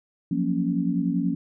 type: chord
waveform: sine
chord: Gb major seventh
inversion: third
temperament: equal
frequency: 174.61 / 185 / 233.1 / 277.2 Hz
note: F3 / Gb3 / Bb3 / Db4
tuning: 0 / 0 / 0 / 0 cents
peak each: -26 / -29 / -28 / -26 dBFS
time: 0.31-1.35 s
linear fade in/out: 5 ms
effects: none